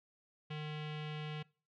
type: tone with low-pass filter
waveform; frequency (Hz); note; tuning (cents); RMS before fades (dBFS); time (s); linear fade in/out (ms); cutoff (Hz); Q
square; 152; D#3; -40; -42; 0.5-1.43; 10; 3000; 3.7
effects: noise-tail reverb RT60 0.4 s tail -23 dB re dry